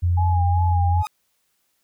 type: tone with pitch glide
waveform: sine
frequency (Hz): 87.4 to 86.8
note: F2 to F2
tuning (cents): +2 to -10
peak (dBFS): -16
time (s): 0.02-1.03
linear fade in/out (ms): 20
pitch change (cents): -12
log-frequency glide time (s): 0.48-0.73
type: tone with vibrato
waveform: sine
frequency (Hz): 828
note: G#5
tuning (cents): -5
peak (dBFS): -23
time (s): 0.17-1.06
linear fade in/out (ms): 10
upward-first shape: sine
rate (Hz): 2.6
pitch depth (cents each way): 56
type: tone with exponential growth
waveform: sawtooth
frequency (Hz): 1244.5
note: D#6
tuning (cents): 0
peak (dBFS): -24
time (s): 0.98-1.07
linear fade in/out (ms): 0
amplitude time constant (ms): 18
effects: white hiss -69 dBFS RMS until 1.83 s